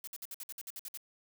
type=noise bursts; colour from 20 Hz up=blue; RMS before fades=-43 dBFS; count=11; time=0.04-0.974 s; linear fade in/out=2 ms; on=34 ms; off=56 ms; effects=none